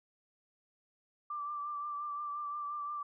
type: tone with vibrato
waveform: sine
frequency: 1174.7 Hz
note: D6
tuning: in tune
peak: -36 dBFS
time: 1.3-3.03 s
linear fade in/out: 5 ms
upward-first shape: triangle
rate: 5.7 Hz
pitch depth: 34 cents each way
effects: none